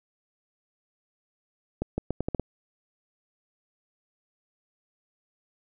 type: accelerating click train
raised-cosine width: 2 ms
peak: -14 dBFS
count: 7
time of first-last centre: 1.82-2.397 s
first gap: 160 ms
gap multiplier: 0.79
effects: none